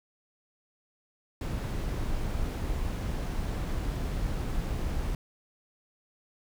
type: noise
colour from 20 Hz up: brown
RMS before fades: -31 dBFS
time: 1.41-5.15 s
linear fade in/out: 2 ms
effects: none